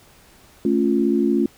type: chord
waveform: sine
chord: A augmented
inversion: none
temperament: equal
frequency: 220 / 277.2 / 349.2 Hz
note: A3 / C#4 / E#4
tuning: 0 / 0 / 0 cents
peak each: -20 dBFS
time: 0.65-1.46 s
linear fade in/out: 2 ms
effects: pink hiss -51 dBFS RMS until 1.57 s